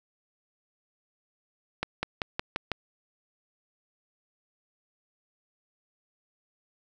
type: accelerating click train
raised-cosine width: 0.3 ms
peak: -12 dBFS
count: 6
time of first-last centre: 1.83-2.717 s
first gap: 200 ms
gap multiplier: 0.94
effects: none